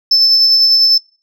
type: tone with tremolo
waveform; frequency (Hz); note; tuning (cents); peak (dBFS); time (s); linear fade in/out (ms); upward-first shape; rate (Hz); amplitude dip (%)
sine; 5274; E8; 0; -4; 0.11-0.98; 5; sine; 10; 35
effects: noise-tail reverb RT60 0.4 s tail -23 dB re dry + tanh soft clip ceiling -4 dBFS